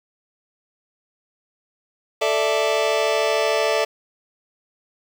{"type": "chord", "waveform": "sawtooth", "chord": "A suspended fourth", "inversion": "none", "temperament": "just", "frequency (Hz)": [440, 586.7, 660], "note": ["A4", "D5", "E5"], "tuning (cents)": [0, -2, 2], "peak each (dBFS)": -18, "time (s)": [2.21, 3.85], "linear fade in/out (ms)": 10, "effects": ["low-pass 6000 Hz 12 dB/octave", "7-bit"]}